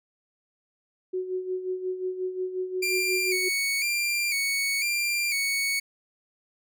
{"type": "tone with tremolo", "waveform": "sine", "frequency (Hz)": 370, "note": "F#4", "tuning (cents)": 0, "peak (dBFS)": -25, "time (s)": [1.13, 3.49], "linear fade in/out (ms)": 10, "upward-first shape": "sine", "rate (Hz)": 5.6, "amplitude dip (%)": 65}
{"type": "tone with vibrato", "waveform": "sawtooth", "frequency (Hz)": 2300, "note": "D7", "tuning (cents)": -37, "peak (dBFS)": -21, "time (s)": [2.82, 5.8], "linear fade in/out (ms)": 10, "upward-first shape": "square", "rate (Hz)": 1, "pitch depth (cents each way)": 59}
{"effects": []}